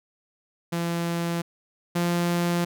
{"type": "tone pair in turn", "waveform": "sawtooth", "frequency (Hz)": [170, 173.17], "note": ["F3", "F3"], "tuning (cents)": [-46, -14], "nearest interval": "unison", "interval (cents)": 32, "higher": "second", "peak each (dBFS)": [-21, -18], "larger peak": "second", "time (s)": [[0.72, 1.42], [1.95, 2.65]], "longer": "neither", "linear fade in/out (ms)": 10, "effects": []}